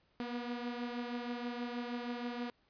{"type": "beating tone pair", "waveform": "sawtooth", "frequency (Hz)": [240, 246.3], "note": ["B3", "B3"], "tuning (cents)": [-49, -5], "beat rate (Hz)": 6.3, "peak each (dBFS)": [-35, -40], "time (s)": [0.2, 2.5], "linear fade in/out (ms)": 0, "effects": ["pink hiss -73 dBFS RMS until 2.69 s", "resampled to 11025 Hz"]}